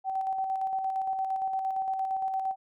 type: tone with tremolo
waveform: sine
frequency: 767 Hz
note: G5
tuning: 38 cents flat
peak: -26 dBFS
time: 0.04-2.56 s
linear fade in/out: 50 ms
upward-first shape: square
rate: 8.7 Hz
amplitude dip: 35%
effects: none